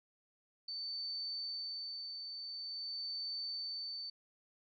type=tone with tremolo; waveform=sine; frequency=4541 Hz; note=C#8; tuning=41 cents sharp; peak=-38 dBFS; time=0.68-4.1 s; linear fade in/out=5 ms; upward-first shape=sine; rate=0.47 Hz; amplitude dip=40%; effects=none